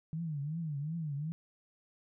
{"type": "tone with vibrato", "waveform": "sine", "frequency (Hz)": 153.7, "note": "D#3", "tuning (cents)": -21, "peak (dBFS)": -34, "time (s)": [0.13, 1.32], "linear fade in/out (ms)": 0, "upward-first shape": "triangle", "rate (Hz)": 2.7, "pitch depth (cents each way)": 190, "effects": []}